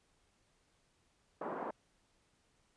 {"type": "band-pass noise", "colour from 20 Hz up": "white", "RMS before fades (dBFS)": -41, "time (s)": [1.41, 1.71], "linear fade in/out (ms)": 5, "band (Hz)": [200, 1100], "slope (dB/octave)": 24, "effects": ["pink hiss -74 dBFS RMS until 2.76 s", "resampled to 22050 Hz"]}